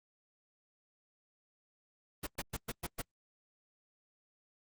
pink noise bursts, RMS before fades -37 dBFS, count 6, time 2.23-3.02 s, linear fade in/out 10 ms, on 40 ms, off 110 ms, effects Opus 24 kbps

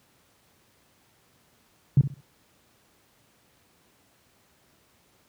sine tone with echo, 138.59 Hz, C#3, in tune, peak -12 dBFS, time 1.97-2.01 s, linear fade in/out 2 ms, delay 65 ms, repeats 3, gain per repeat -12 dB, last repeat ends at 2.205 s, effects pink hiss -63 dBFS RMS until 5.28 s + high-pass 80 Hz 12 dB/octave

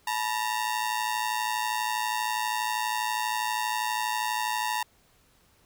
sawtooth ring-modulated tone, 918 Hz, A#5, 27 cents flat, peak -20 dBFS, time 0.07-4.83 s, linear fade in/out 5 ms, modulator 56.2 Hz, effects pink hiss -63 dBFS RMS until 5.65 s

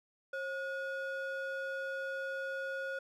triangle ring-modulated tone, 992 Hz, B5, 7 cents sharp, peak -31 dBFS, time 0.33-2.99 s, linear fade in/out 5 ms, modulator 453 Hz, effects none

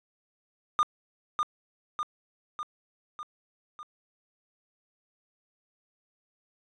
triangle tone with echo, 1214 Hz, D#6, 43 cents flat, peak -18 dBFS, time 0.79-0.83 s, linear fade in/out 0 ms, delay 600 ms, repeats 5, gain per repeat -4 dB, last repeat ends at 3.83 s, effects resampled to 22050 Hz

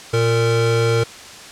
square tone pair together, 116.56 / 459.7 Hz, A#2 / A#4, 0 / -24 cents, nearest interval 2 octaves, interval 2376 cents, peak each -18 dBFS, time 0.13-1.04 s, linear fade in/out 10 ms, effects white hiss -37 dBFS RMS until 1.51 s + low-pass 7000 Hz 12 dB/octave

